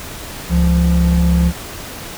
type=tone pair together; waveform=triangle; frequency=69.33 / 172.6 Hz; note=C#2 / F3; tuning=+1 / -20 cents; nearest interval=octave + major third; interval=1579 cents; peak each=-11 dBFS; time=0.49-1.53 s; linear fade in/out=50 ms; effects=pink hiss -30 dBFS RMS until 2.17 s